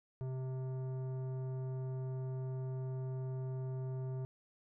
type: tone with tanh clipping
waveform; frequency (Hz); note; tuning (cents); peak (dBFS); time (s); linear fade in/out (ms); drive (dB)
triangle; 130.2; C3; -8; -39; 0.21-4.25; 0; 17
effects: none